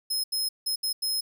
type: tone bursts at uneven times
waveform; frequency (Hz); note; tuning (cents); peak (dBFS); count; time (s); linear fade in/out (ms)
sawtooth; 5140; E8; -45; -23; 5; 0.1-0.24 / 0.32-0.49 / 0.66-0.76 / 0.83-0.93 / 1.02-1.21; 10
effects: none